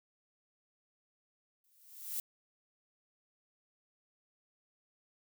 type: noise with exponential growth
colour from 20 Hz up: violet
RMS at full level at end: -35 dBFS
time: 1.64-2.2 s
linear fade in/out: 2 ms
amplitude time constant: 120 ms
effects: none